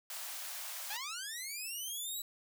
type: high-pass noise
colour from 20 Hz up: white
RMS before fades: -43 dBFS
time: 0.1-0.97 s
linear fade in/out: 2 ms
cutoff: 560 Hz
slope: 96 dB/octave
type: linear sweep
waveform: 10% pulse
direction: up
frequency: 784 to 3968 Hz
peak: -31 dBFS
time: 0.9-2.22 s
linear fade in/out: 5 ms
effects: none